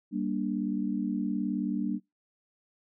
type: chord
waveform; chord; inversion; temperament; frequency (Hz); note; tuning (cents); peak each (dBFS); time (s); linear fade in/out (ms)
sine; G minor; none; just; 196 / 235.2 / 294; G3 / Bb3 / D4; 0 / +16 / +2; -32; 0.11-2; 50
effects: noise-tail reverb RT60 0.2 s tail -25 dB re dry